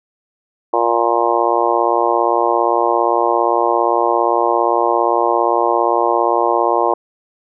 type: harmonic tone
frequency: 117.5 Hz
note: A#2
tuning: 14 cents sharp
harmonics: 3 / 4 / 5 / 6 / 7 / 8 / 9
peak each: -20 / -20 / -20 / -20 / -20 / -20 / -20 dBFS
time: 0.73-6.94 s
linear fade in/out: 5 ms
effects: none